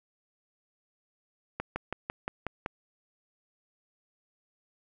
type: slowing click train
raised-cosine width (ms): 0.5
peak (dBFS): -17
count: 7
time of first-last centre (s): 1.6-2.661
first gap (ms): 160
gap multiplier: 1.04
effects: none